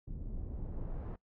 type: noise with low-pass filter sweep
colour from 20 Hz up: brown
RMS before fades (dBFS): -40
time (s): 0.07-1.16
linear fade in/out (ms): 5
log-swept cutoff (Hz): 250 to 1200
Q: 0.82
effects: noise-tail reverb RT60 0.1 s tail -21 dB re dry